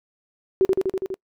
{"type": "tone with echo", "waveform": "sine", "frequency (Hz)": 380, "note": "F#4", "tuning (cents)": 46, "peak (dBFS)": -13, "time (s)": [0.61, 0.65], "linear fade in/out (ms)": 0, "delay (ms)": 82, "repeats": 6, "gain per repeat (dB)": -2, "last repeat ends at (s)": 1.142, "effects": ["noise-tail reverb RT60 0.1 s tail -26 dB re dry"]}